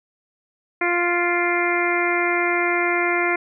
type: harmonic tone with a mistuned harmonic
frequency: 349.2 Hz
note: F4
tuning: in tune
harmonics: 1 / 2 / 3 / 4 / 5 / 6 / 7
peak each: -23 / -26 / -28 / -27 / -28 / -23 / -29 dBFS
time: 0.81-3.36 s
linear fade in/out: 5 ms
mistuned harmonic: 7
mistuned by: -35 cents
effects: none